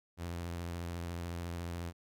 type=tone with vibrato; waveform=sawtooth; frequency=85.9 Hz; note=F2; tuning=28 cents flat; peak=-34 dBFS; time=0.17-1.93 s; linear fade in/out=50 ms; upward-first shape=sine; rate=14 Hz; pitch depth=41 cents each way; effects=none